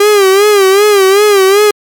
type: tone with vibrato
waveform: 45% pulse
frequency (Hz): 400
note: G4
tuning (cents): +35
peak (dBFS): -4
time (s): 0-1.71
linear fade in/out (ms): 5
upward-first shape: sine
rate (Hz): 2.6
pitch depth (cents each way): 95
effects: MP3 96 kbps